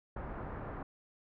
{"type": "low-pass noise", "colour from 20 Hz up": "pink", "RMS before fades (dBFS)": -42, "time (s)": [0.16, 0.83], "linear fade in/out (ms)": 5, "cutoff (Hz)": 1500, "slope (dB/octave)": 24, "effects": []}